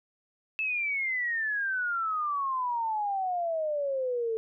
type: exponential sweep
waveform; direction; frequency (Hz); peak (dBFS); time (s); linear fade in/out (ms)
sine; down; 2637 to 440; -27; 0.59-4.37; 0
effects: none

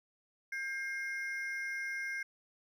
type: ring-modulated tone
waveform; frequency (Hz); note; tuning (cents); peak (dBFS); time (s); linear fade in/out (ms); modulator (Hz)
triangle; 1864.7; A#6; 0; -31; 0.52-2.23; 5; 266
effects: none

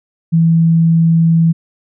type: tone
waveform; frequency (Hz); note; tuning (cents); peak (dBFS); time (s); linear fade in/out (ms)
sine; 164.81; E3; 0; -7; 0.32-1.53; 20
effects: none

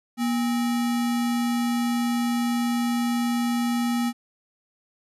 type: tone with sample-and-hold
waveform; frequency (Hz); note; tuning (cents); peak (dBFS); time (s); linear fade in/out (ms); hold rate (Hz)
sine; 239.2; A#3; +45; -21; 0.17-4.13; 50; 1050
effects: resampled to 32000 Hz

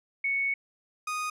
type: tone pair in turn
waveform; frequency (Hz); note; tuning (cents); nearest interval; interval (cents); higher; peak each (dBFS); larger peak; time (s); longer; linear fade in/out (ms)
sine / 30% pulse; 2217 / 1239.9; C#7 / D#6; 0 / -6; minor seventh; 1006; first; -25 / -27; first; 0.24-0.54 / 1.07-1.3; first; 5
effects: low-pass 12000 Hz 12 dB/octave

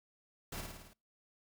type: noise with echo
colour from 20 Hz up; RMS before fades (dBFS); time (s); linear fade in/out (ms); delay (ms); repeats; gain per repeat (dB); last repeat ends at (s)
pink; -43; 0.52-0.61; 5; 54; 6; -3; 0.934
effects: noise-tail reverb RT60 0.3 s tail -26 dB re dry

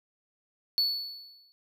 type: tone with exponential decay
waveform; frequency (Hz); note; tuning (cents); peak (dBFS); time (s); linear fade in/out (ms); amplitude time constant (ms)
triangle; 4435; C#8; 0; -20; 0.78-1.52; 0; 160
effects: none

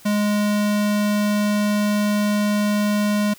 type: tone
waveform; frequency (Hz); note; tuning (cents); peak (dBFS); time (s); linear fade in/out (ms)
square; 207.7; G#3; 0; -18; 0.05-3.34; 10
effects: white hiss -47 dBFS RMS until 3.38 s

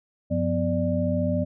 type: tone cluster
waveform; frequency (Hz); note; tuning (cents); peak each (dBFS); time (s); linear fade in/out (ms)
sine; 95.8 / 176.1 / 250.2 / 592; G2 / F3 / B3 / D5; -39 / +15 / +23 / +14; -27; 0.3-1.45; 20
effects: none

